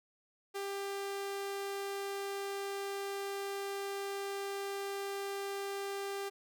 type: tone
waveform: sawtooth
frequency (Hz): 396.6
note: G4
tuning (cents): +20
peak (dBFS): -33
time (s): 0.54-6.3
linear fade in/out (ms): 20
effects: none